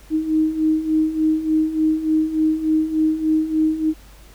sine beating tone pair, 311.1 / 314.5 Hz, D#4 / D#4, 0 / +19 cents, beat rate 3.4 Hz, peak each -22 / -17 dBFS, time 0.1-3.94 s, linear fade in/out 50 ms, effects added 50 Hz sine -43 dBFS peak until 4.34 s + pink hiss -49 dBFS RMS until 4.34 s

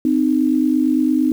sine tone pair together, 258.1 / 306.9 Hz, C4 / D#4, -23 / -24 cents, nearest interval minor third, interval 299 cents, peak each -16 dBFS, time 0.05-1.32 s, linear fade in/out 2 ms, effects 7-bit

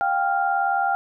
sine tone cluster, 711 / 790 / 1395 Hz, F5 / G5 / F6, +31 / +13 / -2 cents, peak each -26 / -21 / -25 dBFS, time 0.01-0.95 s, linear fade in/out 0 ms, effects none

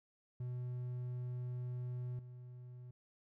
triangle tone with level steps, 124 Hz, B2, 7 cents sharp, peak -37 / -47 dBFS, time 0.4-2.91 s, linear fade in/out 5 ms, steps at 2.19 s, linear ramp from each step 2 ms, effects none

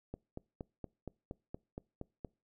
click train, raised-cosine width 2 ms, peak -28 dBFS, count 10, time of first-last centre 0.14-2.248 s, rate 4.27 Hz, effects noise-tail reverb RT60 0.3 s tail -25 dB re dry

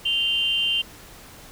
sine tone pair together, 2794 / 3118 Hz, F7 / G7, 0 / -10 cents, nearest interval major second, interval 190 cents, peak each -22 dBFS, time 0.05-0.82 s, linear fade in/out 10 ms, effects tanh soft clip ceiling -12 dBFS + pink hiss -45 dBFS RMS until 1.51 s

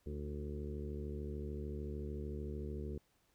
harmonic tone with a mistuned harmonic, 73.42 Hz, D2, in tune, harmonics 1 / 2 / 3 / 4 / 5 / 6 / 7, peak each -42 / -48 / -48 / -54 / -48 / -50 / -60 dBFS, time 0.06-2.98 s, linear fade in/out 5 ms, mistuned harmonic 4, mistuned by +40 cents, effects pink hiss -75 dBFS RMS until 3.34 s

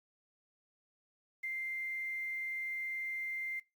sine tone with quantisation, 2093 Hz, C7, in tune, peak -36 dBFS, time 1.43-3.6 s, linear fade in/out 10 ms, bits 10, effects noise-tail reverb RT60 0.2 s tail -19 dB re dry + Opus 48 kbps

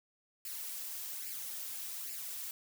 blue noise with flanger, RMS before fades -42 dBFS, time 0.45-2.51 s, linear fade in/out 2 ms, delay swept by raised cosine 0.41 to 3.81 ms, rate 1.2 Hz, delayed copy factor +0.6, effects none

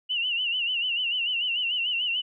sine tone with vibrato, 2870 Hz, F7, 47 cents sharp, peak -24 dBFS, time 0.09-2.22 s, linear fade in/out 20 ms, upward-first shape sine, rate 6.8 Hz, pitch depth 100 cents each way, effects none

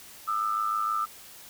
sine tone pair together, 1212.1 / 1318.5 Hz, D#6 / E6, -46 / 0 cents, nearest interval minor second, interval 146 cents, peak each -28 dBFS, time 0.27-1.06 s, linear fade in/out 20 ms, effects white hiss -48 dBFS RMS until 1.49 s

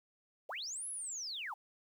sine linear two-way sweep, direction up then down, 413 to 11040 to 741 Hz, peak -39 dBFS, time 0.49-1.54 s, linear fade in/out 5 ms, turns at 0.88 s, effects 11-bit

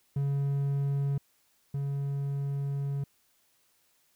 triangle tone pair in turn, 140 / 140 Hz, C#3 / C#3, +18 / +18 cents, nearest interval unison, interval 0 cents, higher neither, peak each -24 / -27 dBFS, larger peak first, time 0.16-1.18 / 1.74-3.04 s, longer second, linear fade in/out 5 ms, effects white hiss -69 dBFS RMS until 4.15 s

